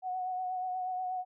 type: tone with vibrato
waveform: sine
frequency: 738 Hz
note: F#5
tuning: 5 cents flat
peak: -32 dBFS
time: 0.02-1.25 s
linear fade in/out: 50 ms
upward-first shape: sine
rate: 8.3 Hz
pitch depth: 24 cents each way
effects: none